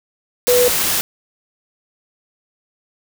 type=tone in noise; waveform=sine; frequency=491.9 Hz; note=B4; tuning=7 cents flat; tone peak=-11 dBFS; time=0.48-0.68 s; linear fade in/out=0 ms; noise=white; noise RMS=-18 dBFS; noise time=0.47-1.01 s; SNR=+4 dB; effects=none